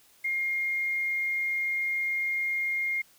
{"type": "tone with quantisation", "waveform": "sine", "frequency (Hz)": 2129, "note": "C7", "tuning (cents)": 30, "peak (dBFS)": -26, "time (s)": [0.24, 3.02], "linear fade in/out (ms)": 10, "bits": 9, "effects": ["white hiss -60 dBFS RMS until 3.18 s"]}